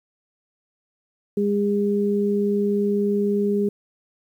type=tone pair together; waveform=sine; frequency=203.6 / 407.1 Hz; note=G#3 / G#4; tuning=-34 / -35 cents; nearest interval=octave; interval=1199 cents; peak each=-21 dBFS; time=1.37-3.69 s; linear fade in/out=5 ms; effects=9-bit